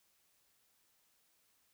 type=silence; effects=white hiss -74 dBFS RMS until 1.73 s